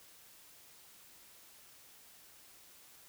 silence, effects white hiss -59 dBFS RMS until 3.08 s

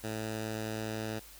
10% pulse tone with low-pass filter sweep, 109.3 Hz, A2, 11 cents flat, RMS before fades -37 dBFS, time 0.03-1.2 s, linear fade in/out 20 ms, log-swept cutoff 10000 to 5700 Hz, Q 1.1, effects added 50 Hz sine -57 dBFS peak until 1.39 s + white hiss -53 dBFS RMS until 1.39 s

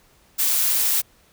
blue noise, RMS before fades -20 dBFS, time 0.38-1.02 s, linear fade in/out 20 ms, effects pink hiss -57 dBFS RMS until 1.32 s

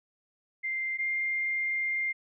sine tone pair in turn, 2093 / 2108 Hz, C7 / C7, 0 / +12 cents, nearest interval unison, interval 12 cents, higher second, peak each -29 / -27 dBFS, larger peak second, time 0.63-0.98 / 0.98-2.13 s, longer second, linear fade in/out 20 ms, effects none

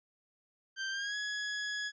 sawtooth tone with pitch glide, 1568 to 1680.5 Hz, G6 to G#6, 0 to +20 cents, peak -31 dBFS, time 0.76-1.92 s, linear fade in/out 50 ms, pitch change +120 cents, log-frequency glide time 0.91-1.16 s, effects resampled to 16000 Hz

